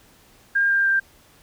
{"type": "tone with pitch steps", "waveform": "sine", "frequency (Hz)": [1608, 1595, 1582.2], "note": ["G6", "G6", "G6"], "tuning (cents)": [44, 30, 16], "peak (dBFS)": -16, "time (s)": [0.55, 1], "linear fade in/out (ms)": 10, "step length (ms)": 150, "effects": ["pink hiss -54 dBFS RMS until 1.42 s"]}